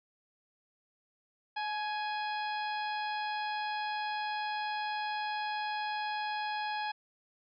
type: harmonic tone with a mistuned harmonic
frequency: 832 Hz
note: G#5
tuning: 3 cents sharp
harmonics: 1 / 2 / 3 / 4 / 5 / 6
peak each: -34 / -40 / -44 / -46 / -48 / -50 dBFS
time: 1.56-6.92 s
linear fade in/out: 10 ms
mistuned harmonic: 1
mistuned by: +34 cents
effects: none